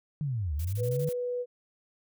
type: linear two-way sweep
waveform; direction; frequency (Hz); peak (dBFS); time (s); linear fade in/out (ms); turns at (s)
sine; down then up; 155.56 to 69.6 to 155.56; -28; 0.21-1.09; 0; 0.54
type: noise bursts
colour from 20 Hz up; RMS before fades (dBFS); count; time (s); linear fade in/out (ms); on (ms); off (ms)
blue; -45; 7; 0.59-1.13; 5; 60; 20
type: tone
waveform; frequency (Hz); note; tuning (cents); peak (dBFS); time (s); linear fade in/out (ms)
sine; 491.6; B4; -8; -29; 0.77-1.46; 50
effects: none